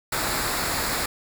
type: noise with comb filter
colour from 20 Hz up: pink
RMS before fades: -26 dBFS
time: 0.12-1.06 s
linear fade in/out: 5 ms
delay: 0.33 ms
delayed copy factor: -0.55
effects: none